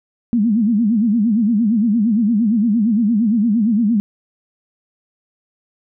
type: tone with vibrato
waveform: sine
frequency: 220 Hz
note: A3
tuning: in tune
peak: -12 dBFS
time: 0.33-4 s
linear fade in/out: 0 ms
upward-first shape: sine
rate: 8.7 Hz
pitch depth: 170 cents each way
effects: none